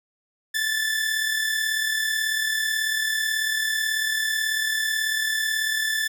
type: tone pair together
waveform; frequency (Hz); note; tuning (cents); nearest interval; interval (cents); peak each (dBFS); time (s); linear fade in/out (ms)
sawtooth; 1721.8 / 1760; A6 / A6; -38 / 0; unison; 38; -25 / -20; 0.54-6.08; 10
effects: none